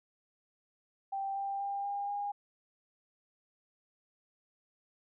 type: tone with pitch steps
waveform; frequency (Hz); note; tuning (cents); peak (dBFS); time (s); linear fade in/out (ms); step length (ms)
sine; 784 / 791.3 / 798.6 / 806 / 813.5; G5 / G5 / G5 / G5 / G#5; 0 / +16 / +32 / +48 / -36; -33; 1.12-2.32; 10; 240
effects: none